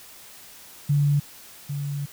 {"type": "tone pair in turn", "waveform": "sine", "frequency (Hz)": [144.2, 142.87], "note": ["D3", "D3"], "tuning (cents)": [-31, -47], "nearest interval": "unison", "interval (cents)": 16, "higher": "first", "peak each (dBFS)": [-17, -26], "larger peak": "first", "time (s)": [[0.89, 1.2], [1.69, 2.06]], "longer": "second", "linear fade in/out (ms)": 10, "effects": ["white hiss -46 dBFS RMS until 2.12 s"]}